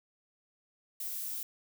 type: noise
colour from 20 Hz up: violet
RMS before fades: -38 dBFS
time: 1-1.43 s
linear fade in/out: 2 ms
effects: none